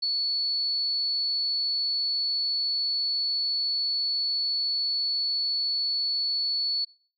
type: tone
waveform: sine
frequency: 4427 Hz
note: C#8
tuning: 3 cents flat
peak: -24 dBFS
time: 0.02-6.85 s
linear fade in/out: 10 ms
effects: noise-tail reverb RT60 0.5 s tail -23 dB re dry